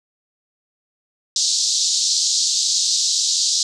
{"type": "band-pass noise", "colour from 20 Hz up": "pink", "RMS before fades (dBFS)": -19, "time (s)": [1.36, 3.63], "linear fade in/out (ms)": 2, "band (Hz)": [3900, 7400], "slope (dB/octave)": 48, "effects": []}